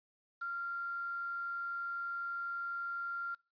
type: tone with quantisation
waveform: sine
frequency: 1386 Hz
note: F6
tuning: 14 cents flat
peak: -36 dBFS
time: 0.41-3.35 s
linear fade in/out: 10 ms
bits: 9
effects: noise-tail reverb RT60 0.3 s tail -24 dB re dry + resampled to 11025 Hz